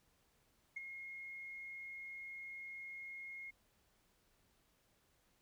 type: tone with ADSR envelope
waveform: sine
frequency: 2150 Hz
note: C7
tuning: 47 cents sharp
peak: -38 dBFS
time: 0.76-3.51 s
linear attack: 10 ms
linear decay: 16 ms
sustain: -8 dB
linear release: 14 ms
effects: tanh soft clip ceiling -35 dBFS + pink hiss -75 dBFS RMS until 5.41 s